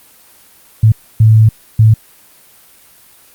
sine tone bursts at uneven times, 110 Hz, A2, in tune, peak -3 dBFS, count 3, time 0.83-0.92 / 1.2-1.49 / 1.79-1.94 s, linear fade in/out 5 ms, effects white hiss -44 dBFS RMS until 3.34 s + Opus 32 kbps

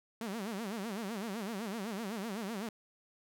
sawtooth tone with vibrato, 211.1 Hz, G#3, 29 cents sharp, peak -33 dBFS, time 0.21-2.69 s, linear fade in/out 2 ms, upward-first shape sine, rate 7.9 Hz, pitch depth 200 cents each way, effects none

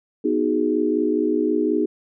sine chord, G# minor seventh, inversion first, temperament equal, 246.9 / 311.1 / 370 / 415.3 Hz, B3 / D#4 / F#4 / G#4, 0 / 0 / 0 / 0 cents, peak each -25 / -21 / -25 / -23 dBFS, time 0.24-1.86 s, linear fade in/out 10 ms, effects none

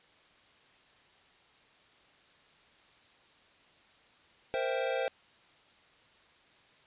square chord, C dominant seventh, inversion third, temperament equal, 466.2 / 523.3 / 659.3 / 784 Hz, Bb4 / C5 / E5 / G5, 0 / 0 / 0 / 0 cents, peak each -38 / -33 / -38 / -39 dBFS, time 4.54-5.08 s, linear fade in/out 0 ms, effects white hiss -62 dBFS RMS until 6.86 s + resampled to 8000 Hz

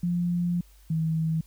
sine tone pair in turn, 174.61 / 160.44 Hz, F3 / E3, 0 / -47 cents, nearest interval minor second, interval 147 cents, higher first, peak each -23 dBFS, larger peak neither, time 0.03-0.61 / 0.9-1.41 s, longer first, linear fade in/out 5 ms, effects added 50 Hz sine -52 dBFS peak until 1.46 s + white hiss -61 dBFS RMS until 1.46 s

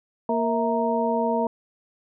harmonic tone with a mistuned harmonic, 232.8 Hz, A#3, 2 cents flat, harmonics 1 / 2 / 3 / 4, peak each -26 / -26 / -26 / -26 dBFS, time 0.29-1.47 s, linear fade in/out 2 ms, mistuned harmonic 3, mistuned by -110 cents, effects none

